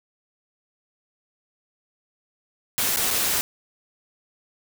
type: noise with dropouts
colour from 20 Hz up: white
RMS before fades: -23 dBFS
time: 2.78-3.41 s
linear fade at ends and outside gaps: 0 ms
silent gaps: 2.961-2.971 / 3.105-3.11 s
effects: none